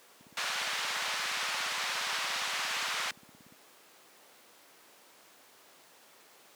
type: click train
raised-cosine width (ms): 5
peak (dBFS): -30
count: 58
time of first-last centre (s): 0.21-3.524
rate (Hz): 17.2
type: band-pass noise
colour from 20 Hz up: pink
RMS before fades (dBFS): -34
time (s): 0.37-3.11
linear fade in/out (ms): 2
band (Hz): 1100 to 5100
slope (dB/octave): 12
effects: pink hiss -57 dBFS RMS until 6.55 s + high-pass 400 Hz 12 dB/octave